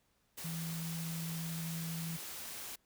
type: tone in noise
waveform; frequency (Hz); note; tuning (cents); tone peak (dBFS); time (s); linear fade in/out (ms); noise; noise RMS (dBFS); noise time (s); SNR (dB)
sine; 164.81; E3; 0; -38; 0.44-2.17; 10; white; -45; 0.37-2.76; +4
effects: pink hiss -75 dBFS RMS until 2.85 s